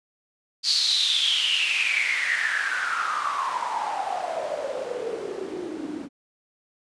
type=noise with band-pass filter sweep; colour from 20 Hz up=white; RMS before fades=-26 dBFS; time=0.63-6.09 s; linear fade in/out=50 ms; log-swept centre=4600 to 270 Hz; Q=9.7; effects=resampled to 22050 Hz